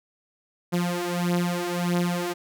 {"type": "beating tone pair", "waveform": "sawtooth", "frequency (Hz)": [174.61, 176.21], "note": ["F3", "F3"], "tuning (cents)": [0, 16], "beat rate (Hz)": 1.6, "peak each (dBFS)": [-23, -22], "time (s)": [0.72, 2.34], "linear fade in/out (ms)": 20, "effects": []}